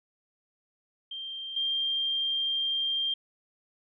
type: tone pair in turn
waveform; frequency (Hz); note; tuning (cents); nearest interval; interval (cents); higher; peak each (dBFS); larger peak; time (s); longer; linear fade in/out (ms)
sine; 3168 / 3186; G7 / G7; +18 / +27; unison; 9; second; -35 / -26; second; 1.11-1.56 / 1.56-3.14; second; 5
effects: none